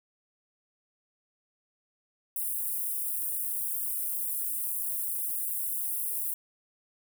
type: high-pass noise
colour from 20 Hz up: white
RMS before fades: -32 dBFS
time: 2.36-6.34 s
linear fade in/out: 2 ms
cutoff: 9200 Hz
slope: 48 dB/octave
effects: none